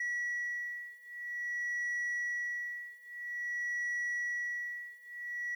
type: beating tone pair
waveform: sine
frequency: 1935 / 1935.5 Hz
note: B6 / B6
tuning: -36 / -35 cents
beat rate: 0.5 Hz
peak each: -36 / -35 dBFS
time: 0-5.55 s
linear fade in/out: 5 ms
effects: tanh soft clip ceiling -31 dBFS + 11-bit